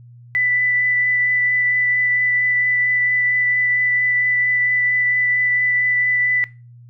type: tone with vibrato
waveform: sine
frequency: 1986 Hz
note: B6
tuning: 9 cents sharp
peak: -15 dBFS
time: 0.35-6.44 s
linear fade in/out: 0 ms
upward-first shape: triangle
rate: 4.4 Hz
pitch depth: 11 cents each way
effects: noise-tail reverb RT60 0.3 s tail -19 dB re dry + added 120 Hz sine -40 dBFS peak until 6.89 s